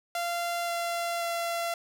sawtooth tone with pitch steps, 690 / 685.6 / 681.3 Hz, F5 / F5 / F5, -21 / -32 / -43 cents, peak -25 dBFS, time 0.15-1.74 s, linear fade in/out 2 ms, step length 530 ms, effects none

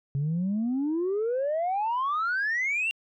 sine exponential sweep, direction up, 135.1 to 2804 Hz, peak -23 dBFS, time 0.15-2.91 s, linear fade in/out 0 ms, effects tanh soft clip ceiling -22 dBFS

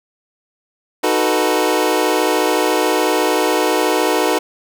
25% pulse chord, B dominant seventh, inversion first, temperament equal, 311.1 / 370 / 440 / 493.9 Hz, D#4 / F#4 / A4 / B4, 0 / 0 / 0 / 0 cents, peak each -16 dBFS, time 1.03-4.39 s, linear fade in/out 10 ms, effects none

